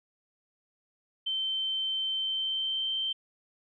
sine tone with pitch glide, 3100 to 3122 Hz, G7 to G7, -20 to -8 cents, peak -28 dBFS, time 1.26-3.13 s, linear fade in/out 10 ms, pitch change +12 cents, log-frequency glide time 2.17-2.93 s, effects none

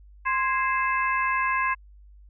harmonic tone with a mistuned harmonic, 523.3 Hz, C5, in tune, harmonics 2 / 3 / 4 / 5, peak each -24 / -28 / -30 / -32 dBFS, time 0.25-1.75 s, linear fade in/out 20 ms, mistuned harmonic 3, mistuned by +85 cents, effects added 50 Hz sine -47 dBFS peak until 2.29 s

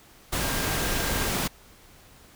sine tone in noise, 1600 Hz, G6, 35 cents sharp, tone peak -37 dBFS, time 0.41-1.29 s, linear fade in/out 10 ms, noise pink, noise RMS -27 dBFS, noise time 0.32-1.48 s, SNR -13 dB, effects pink hiss -53 dBFS RMS until 2.35 s

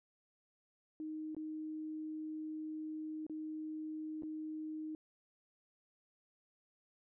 sine tone with dropouts, 311.1 Hz, D#4, in tune, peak -40 dBFS, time 1-4.95 s, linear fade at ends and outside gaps 1 ms, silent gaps 1.348-1.366 / 3.266-3.297 / 4.223-4.233 s, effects none

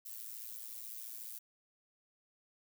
violet noise with amplitude modulation, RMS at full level -43 dBFS, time 0.05-1.39 s, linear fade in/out 10 ms, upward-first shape sine, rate 114 Hz, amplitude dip 80%, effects none

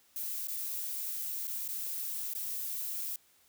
violet noise with dropouts, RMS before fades -37 dBFS, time 0.16-3.16 s, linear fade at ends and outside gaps 2 ms, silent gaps 0.472-0.482 / 1.472-1.477 / 1.679-1.687 / 2.336-2.35 s, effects white hiss -66 dBFS RMS until 3.48 s

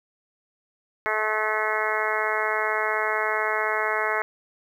harmonic tone, 215.7 Hz, A3, 34 cents flat, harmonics 2 / 3 / 4 / 5 / 6 / 7 / 8 / 9 / 10, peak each -31 / -31 / -31 / -31 / -31 / -31 / -31 / -31 / -31 dBFS, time 1.06-4.22 s, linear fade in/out 0 ms, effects 9-bit

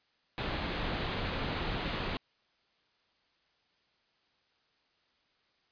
pink low-pass noise, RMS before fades -35 dBFS, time 0.38-2.17 s, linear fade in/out 0 ms, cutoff 4300 Hz, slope 48 dB/octave, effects white hiss -72 dBFS RMS until 5.71 s + resampled to 11025 Hz

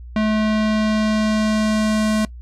square tone with low-pass filter sweep, 215.5 Hz, A3, 36 cents flat, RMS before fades -18 dBFS, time 0.16-2.25 s, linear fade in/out 2 ms, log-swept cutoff 3200 to 9900 Hz, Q 0.91, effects noise-tail reverb RT60 0.1 s tail -21 dB re dry + added 60 Hz sine -33 dBFS peak until 2.41 s

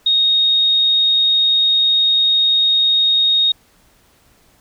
sine tone, 3729 Hz, A#7, in tune, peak -11 dBFS, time 0.06-3.52 s, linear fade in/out 5 ms, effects pink hiss -54 dBFS RMS until 4.6 s

